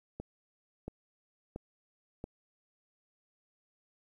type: click train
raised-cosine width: 2 ms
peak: -26 dBFS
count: 4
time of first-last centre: 0.2-2.241 s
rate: 1.47 Hz
effects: 11-bit